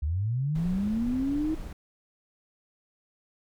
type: linear sweep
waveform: sine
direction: up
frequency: 68.1 to 320.8 Hz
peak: -25 dBFS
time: 0.02-1.55 s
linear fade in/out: 10 ms
type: noise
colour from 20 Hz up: brown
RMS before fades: -37 dBFS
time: 0.55-1.73 s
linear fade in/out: 5 ms
effects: none